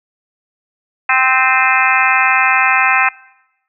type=harmonic tone with a mistuned harmonic; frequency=260.3 Hz; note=C4; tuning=9 cents flat; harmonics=3 / 4 / 5 / 6 / 7 / 8 / 9 / 10; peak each=-18 / -18 / -18 / -18 / -18 / -18 / -18 / -18 dBFS; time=1.09-3.09 s; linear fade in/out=5 ms; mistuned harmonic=9; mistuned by=+67 cents; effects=noise-tail reverb RT60 0.9 s tail -22 dB re dry